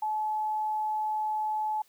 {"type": "tone", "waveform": "sine", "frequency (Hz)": 859, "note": "A5", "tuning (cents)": -42, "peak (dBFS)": -27, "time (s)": [0.02, 1.82], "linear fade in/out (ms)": 5, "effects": ["white hiss -64 dBFS RMS until 1.88 s", "high-pass 150 Hz 12 dB/octave"]}